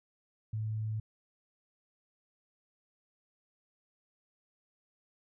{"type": "tone", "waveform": "sine", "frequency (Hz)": 108.9, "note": "A2", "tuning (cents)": -17, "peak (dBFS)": -32, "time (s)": [0.53, 1], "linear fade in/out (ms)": 5, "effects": []}